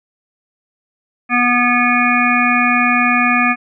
harmonic tone, 244 Hz, B3, 21 cents flat, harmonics 1 / 3 / 5 / 7 / 9 / 10, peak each -17 / -20 / -17 / -19 / -19 / -17 dBFS, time 1.29-3.56 s, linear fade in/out 50 ms, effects none

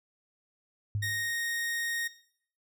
sine tone with exponential decay, 103.6 Hz, G#2, 4 cents flat, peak -26 dBFS, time 0.95-1.32 s, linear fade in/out 0 ms, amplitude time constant 80 ms
sawtooth tone, 1862 Hz, A#6, 2 cents flat, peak -27 dBFS, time 1.02-2.08 s, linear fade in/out 10 ms
effects noise-tail reverb RT60 0.6 s tail -17 dB re dry

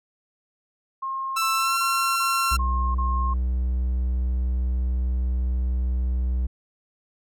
sine tone bursts, 1070 Hz, C6, 38 cents sharp, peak -26 dBFS, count 6, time 1.02-3.34 s, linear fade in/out 10 ms, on 360 ms, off 32 ms
sawtooth tone with pitch glide, 1327 to 1361.2 Hz, E6 to F6, +11 to -45 cents, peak -18 dBFS, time 1.36-2.57 s, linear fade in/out 10 ms, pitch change +44 cents, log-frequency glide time 1.54-1.77 s
triangle tone, 62.4 Hz, B1, 19 cents sharp, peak -19 dBFS, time 2.51-6.47 s, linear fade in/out 10 ms
effects none

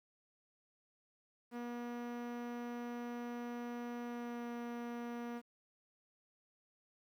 sawtooth tone with pitch glide, 240 to 237.9 Hz, B3 to A#3, -49 to +35 cents, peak -37 dBFS, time 1.51-5.42 s, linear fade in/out 50 ms, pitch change -16 cents, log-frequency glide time 4.04-4.49 s, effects low-pass 2000 Hz 12 dB/octave + 11-bit

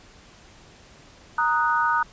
sine chord, D# minor, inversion second, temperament equal, 932.3 / 1244.5 / 1480 Hz, A#5 / D#6 / F#6, 0 / 0 / 0 cents, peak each -23 / -23 / -24 dBFS, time 1.38-2.03 s, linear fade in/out 5 ms, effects pink hiss -50 dBFS RMS until 2.12 s + resampled to 16000 Hz

